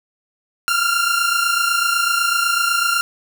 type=tone pair together; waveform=sawtooth; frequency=1372 / 1400 Hz; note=F6 / F6; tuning=-31 / +4 cents; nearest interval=unison; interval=35 cents; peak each=-15 dBFS; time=0.68-3.01 s; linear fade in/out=0 ms; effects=none